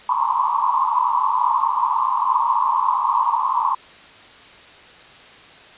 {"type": "band-pass noise", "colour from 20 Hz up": "pink", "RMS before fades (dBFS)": -19, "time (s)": [0.09, 3.75], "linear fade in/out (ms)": 5, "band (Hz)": [920, 1100], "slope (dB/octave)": 96, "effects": ["white hiss -44 dBFS RMS until 5.77 s", "resampled to 8000 Hz"]}